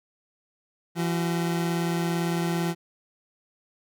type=tone pair together; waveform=30% pulse; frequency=169.4 / 376.6 Hz; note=E3 / F#4; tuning=+48 / +31 cents; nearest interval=octave + major second; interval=1383 cents; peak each=-22 / -31 dBFS; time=0.95-2.75 s; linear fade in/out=50 ms; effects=none